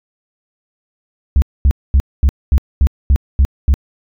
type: tone bursts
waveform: sine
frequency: 68.5 Hz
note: C#2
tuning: 20 cents flat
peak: -4 dBFS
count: 9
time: 1.36-3.74 s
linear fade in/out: 0 ms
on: 60 ms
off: 230 ms
effects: tanh soft clip ceiling -5 dBFS